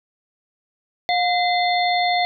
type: harmonic tone with a mistuned harmonic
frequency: 713 Hz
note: F5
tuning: 36 cents sharp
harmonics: 1 / 3 / 5 / 6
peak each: -18 / -24 / -27 / -28 dBFS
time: 1.09-2.25 s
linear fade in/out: 0 ms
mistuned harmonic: 3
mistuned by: -70 cents
effects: none